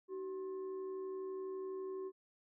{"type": "tone with frequency modulation", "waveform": "sine", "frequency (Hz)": 380, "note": "F#4", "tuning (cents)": 46, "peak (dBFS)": -40, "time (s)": [0.08, 2.12], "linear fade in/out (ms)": 50, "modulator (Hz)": 688, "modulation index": 0.35, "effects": []}